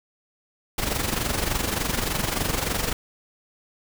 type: noise with amplitude modulation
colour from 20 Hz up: pink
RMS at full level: -23 dBFS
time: 0.78-2.93 s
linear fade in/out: 5 ms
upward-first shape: sine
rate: 23.4 Hz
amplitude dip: 65%
effects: none